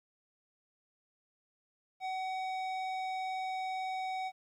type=tone; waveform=square; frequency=753 Hz; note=F#5; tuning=30 cents sharp; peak=-35 dBFS; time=2-4.32 s; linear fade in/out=50 ms; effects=low-pass 4000 Hz 12 dB/octave + 12-bit